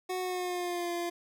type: tone with pitch glide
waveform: 25% pulse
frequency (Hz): 368.3 to 345.6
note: F#4 to F4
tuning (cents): -8 to -18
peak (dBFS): -28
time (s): 0.09-1.1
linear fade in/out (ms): 10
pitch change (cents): -110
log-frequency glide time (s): 0.2-0.92
effects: none